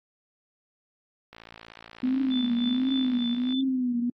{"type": "click train", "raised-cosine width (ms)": 0.3, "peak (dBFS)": -28, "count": 125, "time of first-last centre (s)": [1.33, 3.525], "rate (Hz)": 56.5}
{"type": "tone with vibrato", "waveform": "sine", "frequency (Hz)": 251.7, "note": "B3", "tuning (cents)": 33, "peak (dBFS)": -23, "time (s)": [2.03, 4.1], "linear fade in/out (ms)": 5, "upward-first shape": "triangle", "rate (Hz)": 1.4, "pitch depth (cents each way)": 110}
{"type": "tone with tremolo", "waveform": "sine", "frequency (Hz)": 3520, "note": "A7", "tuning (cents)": 0, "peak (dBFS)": -32, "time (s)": [2.31, 3.61], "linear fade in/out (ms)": 2, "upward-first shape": "sine", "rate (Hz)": 3.4, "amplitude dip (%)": 85}
{"effects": ["AAC 32 kbps"]}